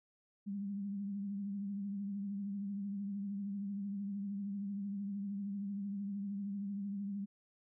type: tone with vibrato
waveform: sine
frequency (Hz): 200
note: G3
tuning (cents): +35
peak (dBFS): -37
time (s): 0.46-7.26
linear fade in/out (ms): 20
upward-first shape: triangle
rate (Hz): 13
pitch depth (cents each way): 54
effects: none